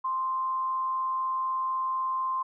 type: tone with amplitude modulation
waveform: sine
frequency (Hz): 1046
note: C6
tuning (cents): -1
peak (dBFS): -25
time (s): 0.04-2.43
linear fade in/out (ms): 10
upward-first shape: sine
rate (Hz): 180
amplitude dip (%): 25
effects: none